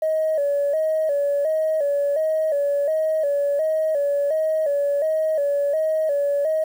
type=tone with vibrato; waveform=sine; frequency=599 Hz; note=D5; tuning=34 cents sharp; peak=-17 dBFS; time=0.02-6.64 s; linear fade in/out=5 ms; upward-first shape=square; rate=1.4 Hz; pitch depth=88 cents each way; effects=tanh soft clip ceiling -14 dBFS + 8-bit